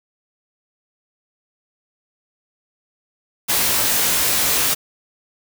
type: noise with comb filter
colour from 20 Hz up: white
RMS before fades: -18 dBFS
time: 3.48-4.75 s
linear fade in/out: 20 ms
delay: 18 ms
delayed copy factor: +0.75
effects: none